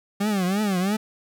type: tone with vibrato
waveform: 40% pulse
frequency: 196 Hz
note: G3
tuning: in tune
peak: -20 dBFS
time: 0.2-0.97 s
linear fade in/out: 10 ms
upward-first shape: triangle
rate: 3 Hz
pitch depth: 190 cents each way
effects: none